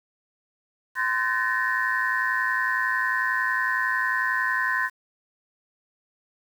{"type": "tone cluster", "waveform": "sine", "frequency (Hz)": [1031, 1521, 1740, 1851], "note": ["C6", "F#6", "A6", "A#6"], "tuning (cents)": [-26, 47, -20, -13], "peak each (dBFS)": -27, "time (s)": [0.95, 4.9], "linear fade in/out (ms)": 50, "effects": ["tanh soft clip ceiling -12 dBFS", "8-bit"]}